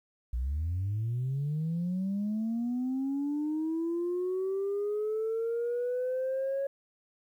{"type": "linear sweep", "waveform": "sine", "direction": "up", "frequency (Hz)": [56.7, 554.4], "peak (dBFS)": -27, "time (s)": [0.33, 6.67], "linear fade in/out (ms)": 5, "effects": ["tanh soft clip ceiling -26 dBFS", "11-bit"]}